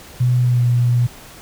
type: tone with pitch glide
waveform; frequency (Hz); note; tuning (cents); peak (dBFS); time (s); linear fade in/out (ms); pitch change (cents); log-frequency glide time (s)
sine; 124.1 to 121.41; B2 to B2; +9 to -29; -12; 0.2-1.07; 10; -38; 0.4-0.64
effects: pink hiss -40 dBFS RMS until 1.41 s